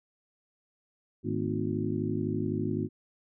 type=harmonic tone with a mistuned harmonic; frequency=51.91 Hz; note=G#1; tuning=in tune; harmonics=2 / 3 / 4 / 5 / 6 / 7; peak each=-35 / -35 / -35 / -35 / -35 / -35 dBFS; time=1.23-2.89 s; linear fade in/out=50 ms; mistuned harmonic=4; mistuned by=+130 cents; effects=none